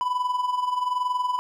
triangle tone with amplitude modulation, 995 Hz, B5, 13 cents sharp, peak -18 dBFS, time 0.01-1.39 s, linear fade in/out 0 ms, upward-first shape sine, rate 21.1 Hz, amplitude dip 65%, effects none

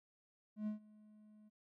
triangle tone with ADSR envelope, 212.5 Hz, G#3, 40 cents sharp, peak -34 dBFS, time 0.56-1.5 s, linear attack 110 ms, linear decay 120 ms, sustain -24 dB, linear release 25 ms, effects none

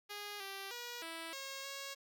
5% pulse tone with pitch steps, 411.7 / 391.2 / 481.5 / 328.6 / 543 / 550 Hz, G#4 / G4 / B4 / E4 / C#5 / C#5, -15 / -4 / -44 / -5 / -36 / -14 cents, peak -32 dBFS, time 0.09-1.95 s, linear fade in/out 20 ms, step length 310 ms, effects none

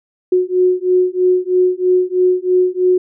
sine beating tone pair, 363.8 / 366.9 Hz, F#4 / F#4, -29 / -15 cents, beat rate 3.1 Hz, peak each -14 / -14 dBFS, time 0.32-2.98 s, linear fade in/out 5 ms, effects none

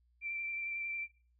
sine tone with vibrato, 2349 Hz, D7, in tune, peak -36 dBFS, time 0.21-1.08 s, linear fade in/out 50 ms, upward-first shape triangle, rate 11 Hz, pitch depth 18 cents each way, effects noise-tail reverb RT60 0.4 s tail -22 dB re dry + added 60 Hz sine -68 dBFS peak until 1.39 s

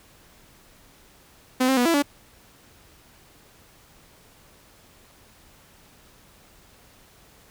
sawtooth tone with pitch steps, 255.8 / 265.2 / 244.5 / 333.7 / 286.7 Hz, C4 / C4 / B3 / E4 / D4, -39 / +23 / -17 / +21 / -42 cents, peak -14 dBFS, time 1.6-2.025 s, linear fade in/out 10 ms, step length 85 ms, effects pink hiss -54 dBFS RMS until 7.5 s

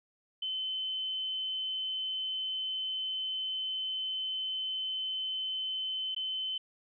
sine tone with dropouts, 3057 Hz, G7, 44 cents flat, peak -32 dBFS, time 0.42-6.58 s, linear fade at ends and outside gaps 5 ms, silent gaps 6.148-6.163 s, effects none

